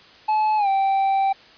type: tone with pitch glide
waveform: triangle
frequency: 860 to 779.6 Hz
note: A5 to G5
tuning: -40 to -10 cents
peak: -15 dBFS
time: 0.28-1.33 s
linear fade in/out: 10 ms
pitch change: -170 cents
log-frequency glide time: 0.57-0.68 s
effects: white hiss -48 dBFS RMS until 1.57 s + resampled to 11025 Hz